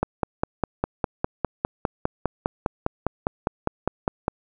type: click train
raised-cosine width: 1 ms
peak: -7 dBFS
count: 22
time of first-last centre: 0.03-4.281 s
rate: 4.94 Hz
effects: none